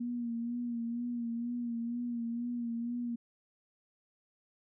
sine tone with vibrato, 236.9 Hz, A#3, 28 cents sharp, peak -33 dBFS, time 0-3.16 s, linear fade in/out 10 ms, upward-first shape sine, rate 2.1 Hz, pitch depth 40 cents each way, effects none

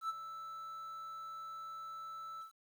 triangle tone with ADSR envelope, 1318.5 Hz, E6, in tune, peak -31 dBFS, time 0.01-2.52 s, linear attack 81 ms, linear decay 28 ms, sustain -11 dB, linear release 110 ms, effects 11-bit

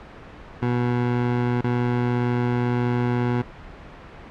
20% pulse tone with dropouts, 121.9 Hz, B2, 22 cents flat, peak -15 dBFS, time 0.62-3.42 s, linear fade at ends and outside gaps 5 ms, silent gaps 1.613-1.64 s, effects pink hiss -41 dBFS RMS until 4.3 s + low-pass 2000 Hz 12 dB/octave

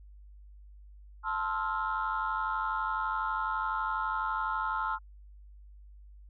sine chord, F major seventh, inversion first, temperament equal with one note detuned, 880 / 1046.5 / 1304.9 / 1396.9 Hz, A5 / C6 / E6 / F6, 0 / 0 / -18 / 0 cents, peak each -34 dBFS, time 1.23-4.99 s, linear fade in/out 50 ms, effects tanh soft clip ceiling -22 dBFS + added 50 Hz sine -49 dBFS peak until 6.29 s

